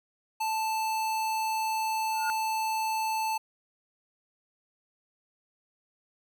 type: tone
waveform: square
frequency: 880 Hz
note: A5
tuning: in tune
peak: -28 dBFS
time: 0.4-3.38 s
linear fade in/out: 10 ms
type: tone with exponential growth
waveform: sine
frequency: 1433 Hz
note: F6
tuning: 44 cents sharp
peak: -26 dBFS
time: 2.1-2.3 s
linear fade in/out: 0 ms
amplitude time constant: 43 ms
effects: none